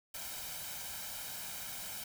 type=noise with comb filter; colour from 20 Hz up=white; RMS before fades=-43 dBFS; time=0.14-2.04 s; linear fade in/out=5 ms; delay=1.3 ms; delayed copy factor=+0.6; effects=none